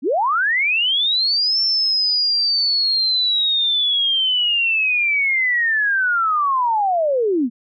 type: linear two-way sweep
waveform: sine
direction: up then down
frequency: 219 to 5410 to 219 Hz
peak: -15 dBFS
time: 0.02-7.5 s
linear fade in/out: 50 ms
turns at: 1.6 s
effects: none

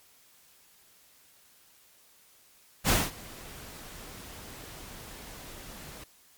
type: noise with ADSR envelope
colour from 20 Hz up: pink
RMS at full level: -22 dBFS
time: 2.84-6.04 s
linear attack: 55 ms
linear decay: 210 ms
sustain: -23 dB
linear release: 4 ms
effects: white hiss -60 dBFS RMS until 6.37 s + MP3 96 kbps

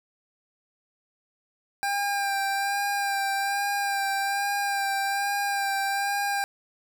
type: tone with vibrato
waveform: 25% pulse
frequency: 797 Hz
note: G5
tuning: 28 cents sharp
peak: -21 dBFS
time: 1.83-6.44 s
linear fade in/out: 0 ms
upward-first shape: sine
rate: 1.2 Hz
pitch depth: 22 cents each way
effects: none

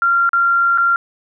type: tone with dropouts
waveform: sine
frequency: 1382 Hz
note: F6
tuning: 19 cents flat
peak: -11 dBFS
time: 0.02-0.96 s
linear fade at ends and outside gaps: 1 ms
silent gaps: 0.292-0.332 / 0.776-0.782 s
effects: none

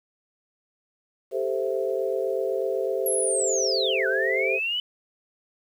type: chord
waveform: sine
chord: A minor seventh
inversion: third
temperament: equal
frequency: 392 / 440 / 523.3 / 659.3 Hz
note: G4 / A4 / C5 / E5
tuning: 0 / 0 / 0 / 0 cents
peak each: -28 / -30 / -27 / -33 dBFS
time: 1.31-4.6 s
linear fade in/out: 50 ms
type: linear two-way sweep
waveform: sine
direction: down then up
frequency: 11450 to 1463 to 3020 Hz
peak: -24 dBFS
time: 3.06-4.8 s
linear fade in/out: 2 ms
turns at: 4.07 s
effects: 9-bit

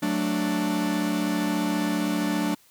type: chord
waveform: 45% pulse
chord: D major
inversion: first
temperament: equal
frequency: 185 / 220 / 293.7 Hz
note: F#3 / A3 / D4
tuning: 0 / 0 / 0 cents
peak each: -29 / -29 / -26 dBFS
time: 0.02-2.55 s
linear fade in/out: 10 ms
effects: white hiss -58 dBFS RMS until 2.7 s

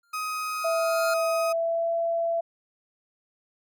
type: tone with exponential growth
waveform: square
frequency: 1396.9 Hz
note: F6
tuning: in tune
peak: -27 dBFS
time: 0.03-1.14 s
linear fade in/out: 5 ms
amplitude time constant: 240 ms
type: tone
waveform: 35% pulse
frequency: 1257 Hz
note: D#6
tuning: 17 cents sharp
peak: -27 dBFS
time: 0.13-1.53 s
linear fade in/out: 10 ms
type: tone with pitch glide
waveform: sine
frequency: 659.3 to 671.2 Hz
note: E5 to E5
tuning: 0 to +31 cents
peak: -23 dBFS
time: 0.64-2.41 s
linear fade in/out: 10 ms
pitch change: +31 cents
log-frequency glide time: 1.28-1.94 s
effects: none

